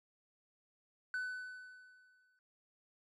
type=tone with exponential decay; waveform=triangle; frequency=1502 Hz; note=F#6; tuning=26 cents sharp; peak=-32 dBFS; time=1.14-2.39 s; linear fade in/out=1 ms; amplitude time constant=270 ms; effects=tanh soft clip ceiling -28 dBFS + MP3 48 kbps